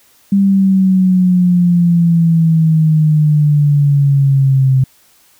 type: exponential sweep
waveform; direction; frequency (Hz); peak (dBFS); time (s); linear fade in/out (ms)
sine; down; 198.6 to 130.81; -7; 0.32-4.84; 5
effects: white hiss -50 dBFS RMS until 5.39 s